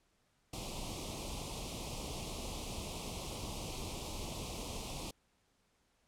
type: band-stop noise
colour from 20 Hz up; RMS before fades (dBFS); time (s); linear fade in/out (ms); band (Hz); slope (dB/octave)
pink; -42; 0.53-5.11; 5; 1100 to 2400; 48
effects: pink hiss -75 dBFS RMS until 6.07 s + low-pass 10000 Hz 12 dB/octave